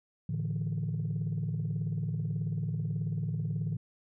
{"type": "chord", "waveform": "sine", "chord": "A suspended fourth", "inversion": "none", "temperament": "just", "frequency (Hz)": [110, 146.67, 165], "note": ["A2", "D3", "E3"], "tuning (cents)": [0, -2, 2], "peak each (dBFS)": -33, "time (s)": [0.29, 3.77], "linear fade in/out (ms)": 5, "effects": ["tanh soft clip ceiling -25 dBFS"]}